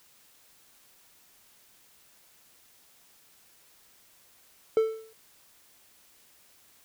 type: tone with exponential decay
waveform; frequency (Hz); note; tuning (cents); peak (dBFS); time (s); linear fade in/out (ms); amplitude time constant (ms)
triangle; 443; A4; +12; -15; 4.77-5.13; 1; 78
effects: white hiss -60 dBFS RMS until 6.84 s